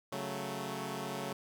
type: chord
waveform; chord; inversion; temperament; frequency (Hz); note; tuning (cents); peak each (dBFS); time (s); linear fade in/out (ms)
10% pulse; F# minor; second; equal; 138.59 / 185 / 220; C#3 / F#3 / A3; 0 / 0 / 0; -33; 0.12-1.33; 5
effects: none